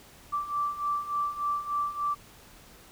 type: beating tone pair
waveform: sine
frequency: 1166 / 1169.4 Hz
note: D6 / D6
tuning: -13 / -8 cents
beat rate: 3.4 Hz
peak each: -33 / -29 dBFS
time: 0.32-2.15 s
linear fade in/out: 20 ms
effects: pink hiss -53 dBFS RMS until 2.91 s